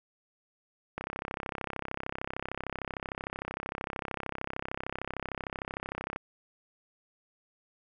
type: click train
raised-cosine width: 0.5 ms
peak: -19 dBFS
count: 173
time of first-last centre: 0.98-6.161 s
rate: 33.2 Hz
effects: none